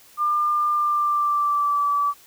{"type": "tone with pitch glide", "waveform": "sine", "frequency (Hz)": [1199, 1152.8], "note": ["D6", "D6"], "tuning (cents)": [36, -33], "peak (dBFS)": -18, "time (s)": [0.17, 2.14], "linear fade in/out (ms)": 50, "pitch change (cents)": -69, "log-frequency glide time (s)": [0.69, 1.9], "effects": ["white hiss -51 dBFS RMS until 2.26 s"]}